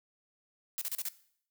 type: noise bursts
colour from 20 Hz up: blue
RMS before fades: -35 dBFS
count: 5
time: 0.78-1.086 s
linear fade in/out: 0 ms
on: 34 ms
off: 34 ms
effects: noise-tail reverb RT60 0.6 s tail -17 dB re dry